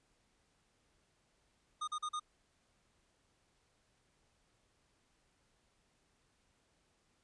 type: tone bursts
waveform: square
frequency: 1227 Hz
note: D#6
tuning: 25 cents flat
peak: -37 dBFS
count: 4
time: 1.81-2.198 s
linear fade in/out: 10 ms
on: 67 ms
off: 40 ms
effects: pink hiss -75 dBFS RMS until 7.23 s + resampled to 22050 Hz